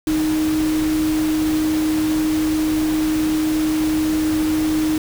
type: tone in noise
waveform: sine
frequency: 311.1 Hz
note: D#4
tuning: in tune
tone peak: -16 dBFS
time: 0.07-4.98 s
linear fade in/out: 2 ms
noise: pink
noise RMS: -29 dBFS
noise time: 0.07-4.98 s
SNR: +10 dB
effects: none